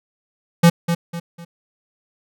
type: tone with echo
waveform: square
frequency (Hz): 170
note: F3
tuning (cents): -46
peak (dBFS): -8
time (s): 0.63-0.7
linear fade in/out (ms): 10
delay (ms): 250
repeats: 3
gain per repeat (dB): -9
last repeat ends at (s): 1.45
effects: none